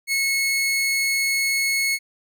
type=tone; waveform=sawtooth; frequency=2187 Hz; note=C#7; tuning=24 cents flat; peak=-16 dBFS; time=0.07-1.99 s; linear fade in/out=50 ms; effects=none